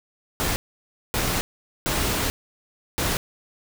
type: noise bursts at uneven times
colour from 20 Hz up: pink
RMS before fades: -24 dBFS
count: 4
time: 0.4-0.56 / 1.14-1.41 / 1.86-2.3 / 2.98-3.17 s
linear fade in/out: 0 ms
effects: none